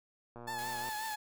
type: click train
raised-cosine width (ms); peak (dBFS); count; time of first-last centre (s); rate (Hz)
1; -34; 64; 0.36-0.889; 119
type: tone with vibrato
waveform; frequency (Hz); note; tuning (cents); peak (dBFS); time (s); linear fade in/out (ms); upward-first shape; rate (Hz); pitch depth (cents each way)
30% pulse; 867; A5; -26; -34; 0.47-1.16; 10; triangle; 5.6; 58
type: noise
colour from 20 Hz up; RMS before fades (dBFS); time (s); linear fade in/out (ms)
white; -47; 0.58-1.15; 10
effects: none